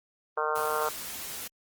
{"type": "harmonic tone", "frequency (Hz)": 153.1, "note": "D#3", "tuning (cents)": -28, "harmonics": [3, 4, 5, 6, 7, 8, 9, 10], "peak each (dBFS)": [-32, -35, -36, -35, -33, -35, -33, -42], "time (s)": [0.37, 0.89], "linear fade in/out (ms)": 5}
{"type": "noise", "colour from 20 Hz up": "white", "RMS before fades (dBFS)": -38, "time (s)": [0.55, 1.48], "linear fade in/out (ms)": 10}
{"effects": ["Opus 24 kbps"]}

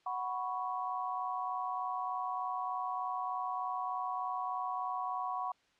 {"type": "chord", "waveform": "sine", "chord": "F# suspended fourth", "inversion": "none", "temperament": "just", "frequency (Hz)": [740, 986.7, 1110], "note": ["F#5", "B5", "C#6"], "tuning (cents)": [0, -2, 2], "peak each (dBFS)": [-38, -39, -38], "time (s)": [0.06, 5.52], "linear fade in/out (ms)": 5, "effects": ["white hiss -70 dBFS RMS until 5.79 s", "low-pass 4000 Hz 12 dB/octave"]}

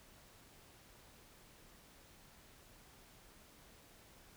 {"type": "silence", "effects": ["pink hiss -62 dBFS RMS until 4.36 s"]}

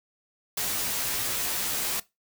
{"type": "noise with comb filter", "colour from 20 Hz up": "white", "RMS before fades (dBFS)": -29, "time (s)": [0.57, 2], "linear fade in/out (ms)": 5, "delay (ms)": 13, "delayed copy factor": -0.75, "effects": ["noise-tail reverb RT60 0.2 s tail -19 dB re dry"]}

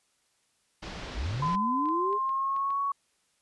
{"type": "low-pass noise", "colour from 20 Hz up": "pink", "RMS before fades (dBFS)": -40, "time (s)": [0.82, 1.56], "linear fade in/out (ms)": 10, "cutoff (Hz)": 5300, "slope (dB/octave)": 24}
{"type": "linear sweep", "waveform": "sine", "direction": "up", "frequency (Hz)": [39.56, 422.7], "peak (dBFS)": -29, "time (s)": [1.14, 2.19], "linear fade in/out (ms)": 50}
{"type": "tone with pitch glide", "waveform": "sine", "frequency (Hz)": [1018, 1116.6], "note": ["C6", "C#6"], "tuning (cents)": [-48, 12], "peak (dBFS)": -26, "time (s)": [1.42, 2.92], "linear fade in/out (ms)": 5, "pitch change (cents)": 160, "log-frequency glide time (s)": [1.77, 2.8]}
{"type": "clicks", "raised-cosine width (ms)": 0.3, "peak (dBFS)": -34, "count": 6, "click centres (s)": [1.857, 1.888, 2.129, 2.293, 2.564, 2.705]}
{"effects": ["white hiss -71 dBFS RMS until 3.41 s", "resampled to 24000 Hz"]}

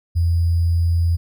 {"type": "tone with sample-and-hold", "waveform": "sine", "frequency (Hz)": 84.6, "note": "E2", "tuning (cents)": 45, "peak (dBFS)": -14, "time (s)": [0.15, 1.17], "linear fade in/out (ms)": 20, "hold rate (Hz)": 4900, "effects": []}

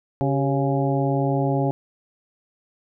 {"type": "harmonic tone with a mistuned harmonic", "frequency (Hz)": 138.59, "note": "C#3", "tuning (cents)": 0, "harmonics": [1, 2, 3, 4, 5, 6], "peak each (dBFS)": [-22, -25, -27, -28, -29, -30], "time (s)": [0.21, 1.71], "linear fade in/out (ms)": 0, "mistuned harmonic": 3, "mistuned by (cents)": -86, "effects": []}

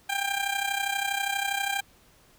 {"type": "tone with amplitude modulation", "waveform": "15% pulse", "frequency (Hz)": 795, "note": "G5", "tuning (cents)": 24, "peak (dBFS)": -17, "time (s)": [0.09, 1.81], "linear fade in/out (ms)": 10, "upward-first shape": "sine", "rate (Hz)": 32.4, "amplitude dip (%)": 70, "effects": ["pink hiss -59 dBFS RMS until 2.38 s"]}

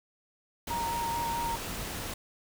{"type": "noise", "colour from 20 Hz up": "pink", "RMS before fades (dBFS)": -37, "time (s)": [0.67, 2.14], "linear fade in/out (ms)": 5}
{"type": "tone with vibrato", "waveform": "sine", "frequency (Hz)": 932.3, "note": "A#5", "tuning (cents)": 0, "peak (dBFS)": -30, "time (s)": [0.7, 1.56], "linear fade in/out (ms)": 10, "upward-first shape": "square", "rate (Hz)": 4.6, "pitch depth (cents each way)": 11}
{"effects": []}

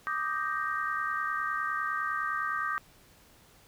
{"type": "chord", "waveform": "sine", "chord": "Eb major seventh", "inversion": "third", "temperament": "equal", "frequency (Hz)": [1174.7, 1244.5, 1568, 1864.7], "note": ["D6", "Eb6", "G6", "Bb6"], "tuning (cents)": [0, 0, 0, 0], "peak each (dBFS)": [-34, -34, -34, -37], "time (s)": [0.07, 2.78], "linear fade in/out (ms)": 0, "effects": ["pink hiss -59 dBFS RMS until 3.67 s"]}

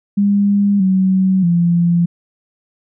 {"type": "tone with pitch steps", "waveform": "sine", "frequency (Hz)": [201.9, 188.7, 171.9], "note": ["G#3", "F#3", "F3"], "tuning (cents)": [-49, 34, -27], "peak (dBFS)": -10, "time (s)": [0.17, 2.06], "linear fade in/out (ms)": 10, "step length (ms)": 630, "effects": []}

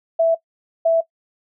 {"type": "tone pair in turn", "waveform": "sine", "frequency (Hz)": [659.3, 659.3], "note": ["E5", "E5"], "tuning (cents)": [0, 0], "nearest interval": "unison", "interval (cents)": 0, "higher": "neither", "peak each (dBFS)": -12, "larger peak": "neither", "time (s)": [[0.19, 0.35], [0.85, 1.01]], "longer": "neither", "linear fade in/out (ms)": 10, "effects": ["noise-tail reverb RT60 0.1 s tail -19 dB re dry"]}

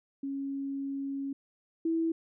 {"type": "tone pair in turn", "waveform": "sine", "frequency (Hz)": [275.5, 327.7], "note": ["C#4", "E4"], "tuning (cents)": [-11, -10], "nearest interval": "minor third", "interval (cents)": 301, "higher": "second", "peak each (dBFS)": [-32, -26], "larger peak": "second", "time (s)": [[0.23, 1.33], [1.85, 2.12]], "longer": "first", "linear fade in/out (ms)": 5, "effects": []}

